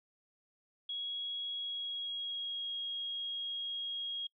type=tone with pitch glide; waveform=sine; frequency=3322 to 3278 Hz; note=G#7 to G#7; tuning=0 to -23 cents; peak=-36 dBFS; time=0.89-4.27 s; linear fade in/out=5 ms; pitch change=-23 cents; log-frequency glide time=1.52-2.75 s; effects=noise-tail reverb RT60 0.1 s tail -25 dB re dry